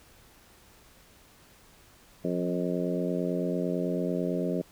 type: harmonic tone with a mistuned harmonic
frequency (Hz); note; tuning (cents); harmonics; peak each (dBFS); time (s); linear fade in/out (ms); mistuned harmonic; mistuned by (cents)
89; F2; +33; 2 / 3 / 4 / 5 / 6 / 7; -31 / -33 / -34 / -35 / -36 / -36; 2.24-4.62; 10; 2; -20
effects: pink hiss -57 dBFS RMS until 4.71 s